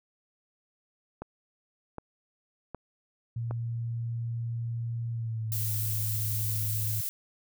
click train, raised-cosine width 1 ms, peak -23 dBFS, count 4, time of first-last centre 1.22-3.51 s, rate 1.31 Hz
sine tone with pitch glide, 116.54 to 107.49 Hz, A#2 to A2, 0 to -40 cents, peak -30 dBFS, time 3.36-7.01 s, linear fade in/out 5 ms, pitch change -140 cents, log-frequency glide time 5.11-5.65 s
violet noise, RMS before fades -33 dBFS, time 5.52-7.09 s, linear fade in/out 0 ms
effects none

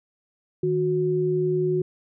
sine tone pair together, 155.56 / 366.4 Hz, D#3 / F#4, 0 / -17 cents, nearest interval octave + minor third, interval 1483 cents, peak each -26 / -21 dBFS, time 0.63-1.82 s, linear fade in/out 5 ms, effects none

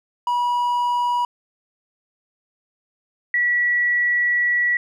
triangle / sine tone pair in turn, 970 / 1940 Hz, B5 / B6, -31 / -31 cents, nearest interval octave, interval 1200 cents, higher second, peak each -16 dBFS, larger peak neither, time 0.27-1.25 / 3.34-4.77 s, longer second, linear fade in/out 2 ms, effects none

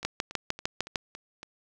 two click trains, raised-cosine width 0.2 ms, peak -24 / -10 dBFS, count 6 / 7, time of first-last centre 0.03-1.431 / 0.05-0.958 s, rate 3.57 / 6.61 Hz, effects none

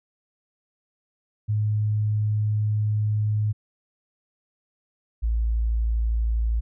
sine tone pair in turn, 106.2 / 56.26 Hz, G#2 / A1, +39 / +39 cents, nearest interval major seventh, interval 1100 cents, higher first, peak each -20 dBFS, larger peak neither, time 1.48-3.53 / 5.22-6.61 s, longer first, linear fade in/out 20 ms, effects none

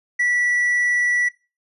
sine tone with hard clipping, 1953 Hz, B6, 20 cents flat, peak -17 dBFS, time 0.19-1.29 s, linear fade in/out 10 ms, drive 2 dB, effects noise-tail reverb RT60 0.3 s tail -21 dB re dry + resampled to 32000 Hz

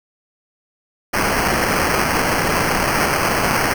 white noise with sample-and-hold, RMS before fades -18 dBFS, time 1.13-3.74 s, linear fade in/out 10 ms, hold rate 3675 Hz, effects none

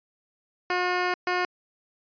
10% pulse tone bursts at uneven times, 360 Hz, F#4, 47 cents flat, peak -15 dBFS, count 2, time 0.7-1.14 / 1.27-1.45 s, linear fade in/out 2 ms, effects resampled to 11025 Hz

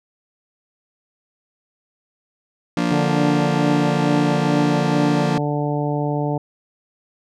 40% pulse chord, Bb major, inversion second, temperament just, 174.81 / 233.1 / 291.4 Hz, F3 / Bb3 / D4, +2 / 0 / -13 cents, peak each -21 / -23 / -21 dBFS, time 2.77-5.38 s, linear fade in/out 2 ms
harmonic tone, 146.83 Hz, D3, in tune, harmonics 1 / 2 / 3 / 4 / 5 / 6, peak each -22 / -25 / -27 / -28 / -29 / -30 dBFS, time 2.91-6.38 s, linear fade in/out 5 ms
effects low-pass 6000 Hz 12 dB/octave

